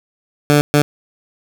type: tone bursts at uneven times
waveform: 15% pulse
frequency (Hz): 146.83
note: D3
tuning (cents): 0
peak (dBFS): -3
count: 2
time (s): 0.5-0.61 / 0.74-0.82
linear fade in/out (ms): 0
effects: none